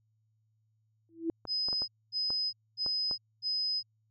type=tone with exponential growth; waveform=sine; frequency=330 Hz; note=E4; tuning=2 cents sharp; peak=-25 dBFS; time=1.09-1.3 s; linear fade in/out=1 ms; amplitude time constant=44 ms
type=clicks; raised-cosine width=1 ms; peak=-29 dBFS; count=7; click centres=1.453 / 1.686 / 1.729 / 1.82 / 2.304 / 2.863 / 3.112 s
type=tone bursts; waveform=sine; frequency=5040 Hz; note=D#8; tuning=21 cents sharp; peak=-29 dBFS; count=4; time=1.47-3.83 s; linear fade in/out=50 ms; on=410 ms; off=240 ms
effects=added 109 Hz sine -70 dBFS peak until 4.1 s